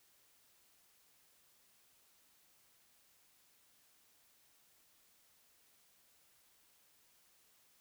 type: silence
effects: white hiss -70 dBFS RMS until 7.8 s